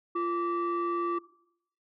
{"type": "tone pair together", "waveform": "sine", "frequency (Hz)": [345.5, 1162], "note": ["F4", "D6"], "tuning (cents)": [-19, -19], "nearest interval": "octave + major sixth", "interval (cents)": 2100, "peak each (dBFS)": -28, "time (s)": [0.15, 1.19], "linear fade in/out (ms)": 10, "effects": ["noise-tail reverb RT60 0.7 s tail -20 dB re dry", "tanh soft clip ceiling -24 dBFS"]}